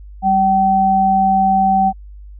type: tone pair together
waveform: sine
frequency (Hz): 195.21 / 767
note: G3 / G5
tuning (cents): -7 / -38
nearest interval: 2 octaves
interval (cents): 2369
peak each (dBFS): -18 / -11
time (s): 0.22-1.93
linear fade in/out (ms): 50
effects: added 50 Hz sine -33 dBFS peak until 2.39 s